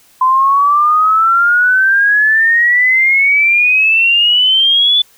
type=exponential sweep; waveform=sine; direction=up; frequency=1021 to 3491 Hz; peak=-7 dBFS; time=0.21-5.02 s; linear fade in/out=5 ms; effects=white hiss -48 dBFS RMS until 5.17 s